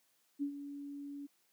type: tone with ADSR envelope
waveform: sine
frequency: 284.2 Hz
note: C#4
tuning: 43 cents sharp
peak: -31 dBFS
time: 0.39-1.27 s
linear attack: 32 ms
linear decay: 88 ms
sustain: -11 dB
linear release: 17 ms
effects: white hiss -74 dBFS RMS until 1.52 s + high-pass 150 Hz 12 dB/octave